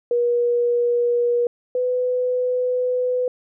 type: tone pair in turn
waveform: sine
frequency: 480 / 500.2 Hz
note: B4 / B4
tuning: -49 / +22 cents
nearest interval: minor second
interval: 71 cents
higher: second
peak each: -16 / -18 dBFS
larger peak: first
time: 0.11-1.47 / 1.75-3.28 s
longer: second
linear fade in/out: 2 ms
effects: none